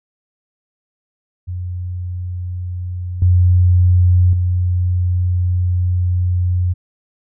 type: tone with level steps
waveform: sine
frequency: 89.7 Hz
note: F2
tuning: 47 cents sharp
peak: -21 / -8 / -13 dBFS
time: 1.47-6.74 s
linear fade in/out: 20 ms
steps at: 3.22 / 4.33 s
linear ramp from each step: 2 ms
effects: none